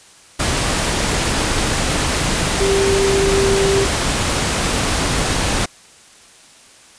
sine tone in noise, 392 Hz, G4, in tune, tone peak -14 dBFS, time 2.6-3.85 s, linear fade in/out 10 ms, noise pink, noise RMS -18 dBFS, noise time 0.39-5.66 s, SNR +1 dB, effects white hiss -45 dBFS RMS until 6.98 s + resampled to 22050 Hz

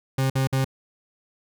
40% pulse tone bursts, 133.3 Hz, C3, 33 cents sharp, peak -19 dBFS, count 3, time 0.18-0.646 s, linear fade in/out 5 ms, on 120 ms, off 53 ms, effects none

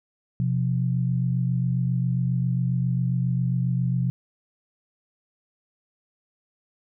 sine tone pair together, 127.21 / 174.61 Hz, C3 / F3, -48 / 0 cents, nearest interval perfect fourth, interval 548 cents, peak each -22 / -26 dBFS, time 0.4-4.1 s, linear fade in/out 0 ms, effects none

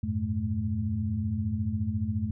sine tone cluster, 88.2 / 102.7 / 116.7 / 215.9 Hz, F2 / G#2 / A#2 / A3, +18 / -19 / +2 / -33 cents, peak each -32 / -31 / -37 / -31 dBFS, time 0.03-2.31 s, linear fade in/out 5 ms, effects none

